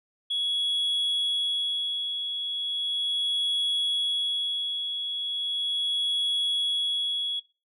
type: tone with tremolo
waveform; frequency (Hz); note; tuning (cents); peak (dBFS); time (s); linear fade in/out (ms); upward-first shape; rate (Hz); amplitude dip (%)
sine; 3353; G#7; +16; -21; 0.3-7.4; 10; sine; 0.37; 55
effects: noise-tail reverb RT60 0.3 s tail -20 dB re dry + tanh soft clip ceiling -22 dBFS